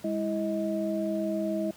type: tone cluster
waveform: sine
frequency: 204.2 / 328.4 / 632 Hz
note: G#3 / E4 / D#5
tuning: -29 / -6 / +27 cents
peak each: -31 dBFS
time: 0.04-1.71 s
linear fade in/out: 5 ms
effects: pink hiss -52 dBFS RMS until 1.76 s + high-pass 100 Hz 12 dB/octave